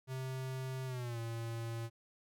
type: tone with pitch glide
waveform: square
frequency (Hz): 130.81 to 115.2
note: C3 to A#2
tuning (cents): 0 to -20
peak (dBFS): -39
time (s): 0.07-1.9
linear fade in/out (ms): 50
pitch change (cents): -220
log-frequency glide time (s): 0.86-1.19
effects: none